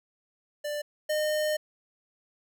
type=tone pair in turn; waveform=square; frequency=591 / 610.1 Hz; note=D5 / D#5; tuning=+11 / -34 cents; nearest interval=minor second; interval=55 cents; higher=second; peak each=-31 / -26 dBFS; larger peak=second; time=0.64-0.82 / 1.09-1.57 s; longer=second; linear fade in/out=10 ms; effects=none